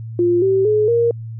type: tone with pitch steps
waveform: sine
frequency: 349.2 / 385.2 / 425 / 468.8 Hz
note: F4 / G4 / G#4 / A#4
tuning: 0 / -30 / +40 / +10 cents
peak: -12 dBFS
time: 0.19-1.11 s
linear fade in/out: 2 ms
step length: 230 ms
effects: added 113 Hz sine -27 dBFS peak until 1.39 s